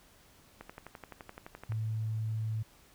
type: click train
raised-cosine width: 0.5 ms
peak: -29 dBFS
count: 14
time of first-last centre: 0.61-1.721 s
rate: 11.7 Hz
type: tone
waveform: sine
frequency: 110 Hz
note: A2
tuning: in tune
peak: -31 dBFS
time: 1.69-2.63 s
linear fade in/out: 10 ms
effects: pink hiss -61 dBFS RMS until 2.94 s